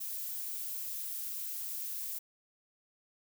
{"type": "noise", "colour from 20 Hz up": "violet", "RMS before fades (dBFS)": -39, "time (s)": [0, 2.19], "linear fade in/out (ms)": 10, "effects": []}